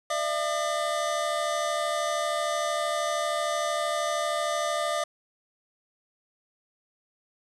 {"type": "tone cluster", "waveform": "square", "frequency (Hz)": [599, 672, 1210], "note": ["D5", "E5", "D#6"], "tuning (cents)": [34, 33, -49], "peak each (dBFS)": -31, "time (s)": [0.1, 5.04], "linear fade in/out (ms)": 5, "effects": ["resampled to 24000 Hz", "8-bit"]}